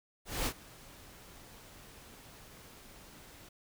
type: noise with ADSR envelope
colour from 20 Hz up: pink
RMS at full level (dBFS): -32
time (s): 0.25-3.49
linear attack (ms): 210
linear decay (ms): 68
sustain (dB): -22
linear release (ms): 6
effects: none